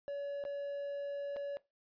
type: tone with dropouts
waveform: triangle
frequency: 567 Hz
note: C#5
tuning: 39 cents sharp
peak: -35 dBFS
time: 0.08-1.57 s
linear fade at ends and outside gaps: 0 ms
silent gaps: 0.439-0.451 / 1.362-1.367 s
effects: noise-tail reverb RT60 0.2 s tail -18 dB re dry + resampled to 11025 Hz